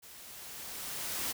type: noise with level ramp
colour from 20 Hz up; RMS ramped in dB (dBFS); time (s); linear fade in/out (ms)
white; -52 to -34; 0.02-1.33; 20
effects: none